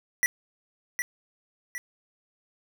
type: tone with echo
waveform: square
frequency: 1954 Hz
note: B6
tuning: 19 cents flat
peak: -21 dBFS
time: 0.23-0.26 s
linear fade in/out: 0 ms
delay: 760 ms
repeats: 2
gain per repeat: -6 dB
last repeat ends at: 1.78 s
effects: none